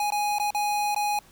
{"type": "tone with dropouts", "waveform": "square", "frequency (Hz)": 830, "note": "G#5", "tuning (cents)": -1, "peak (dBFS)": -24, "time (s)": [0, 1.19], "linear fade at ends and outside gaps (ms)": 2, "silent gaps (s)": [[0.104, 0.121], [0.385, 0.398], [0.506, 0.547], [0.947, 0.962]], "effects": ["pink hiss -55 dBFS RMS until 1.31 s"]}